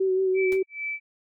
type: tone with vibrato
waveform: sine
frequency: 377.8 Hz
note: F#4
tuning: 36 cents sharp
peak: -20 dBFS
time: 0-0.63 s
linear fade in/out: 10 ms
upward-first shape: sine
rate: 5.7 Hz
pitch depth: 25 cents each way
type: tone with tremolo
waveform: sine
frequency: 2314 Hz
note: D7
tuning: 26 cents flat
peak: -27 dBFS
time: 0.34-1 s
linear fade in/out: 50 ms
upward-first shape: sine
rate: 2.3 Hz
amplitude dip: 100%
type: noise with exponential decay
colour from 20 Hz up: pink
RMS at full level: -38 dBFS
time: 0.52-0.61 s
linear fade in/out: 0 ms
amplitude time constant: 19 ms
effects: none